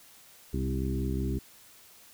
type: harmonic tone with a mistuned harmonic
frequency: 65.41 Hz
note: C2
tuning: in tune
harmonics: 1 / 2 / 3 / 4 / 5 / 6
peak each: -31 / -34 / -36 / -37 / -38 / -39 dBFS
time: 0.53-1.39 s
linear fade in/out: 10 ms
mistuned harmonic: 3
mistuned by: +29 cents
effects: white hiss -55 dBFS RMS until 2.13 s